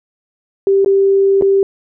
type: tone with dropouts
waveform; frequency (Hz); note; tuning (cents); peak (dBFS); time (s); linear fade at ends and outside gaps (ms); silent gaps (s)
sine; 392; G4; 0; -8; 0.67-1.63; 1; 0.847-0.86 / 1.412-1.422
effects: none